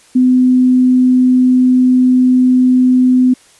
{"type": "tone", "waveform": "sine", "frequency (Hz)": 253.5, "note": "B3", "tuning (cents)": 45, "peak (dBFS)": -6, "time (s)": [0.15, 3.34], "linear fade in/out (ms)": 10, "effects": ["white hiss -46 dBFS RMS until 3.59 s", "resampled to 24000 Hz"]}